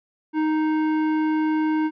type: tone with hard clipping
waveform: sine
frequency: 311.1 Hz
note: D#4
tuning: in tune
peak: -21 dBFS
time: 0.33-1.91 s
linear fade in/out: 50 ms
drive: 12 dB
effects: resampled to 11025 Hz